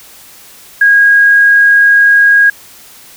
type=tone; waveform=sine; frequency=1638 Hz; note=G#6; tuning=24 cents flat; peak=-3 dBFS; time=0.81-2.5 s; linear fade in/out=5 ms; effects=white hiss -37 dBFS RMS until 3.16 s